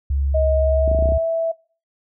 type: tone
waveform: sine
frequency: 69.3 Hz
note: C#2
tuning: in tune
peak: -17 dBFS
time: 0.1-1.18 s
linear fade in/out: 5 ms
type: tone with pitch glide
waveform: sine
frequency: 630 to 657.9 Hz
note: D#5 to E5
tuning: +21 to -4 cents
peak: -17 dBFS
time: 0.34-1.52 s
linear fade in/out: 10 ms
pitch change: +75 cents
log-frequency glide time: 0.55-1.26 s
type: clicks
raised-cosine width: 3 ms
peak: -15 dBFS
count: 8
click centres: 0.878 / 0.915 / 0.948 / 0.989 / 1.025 / 1.057 / 1.089 / 1.121 s
effects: noise-tail reverb RT60 0.4 s tail -24 dB re dry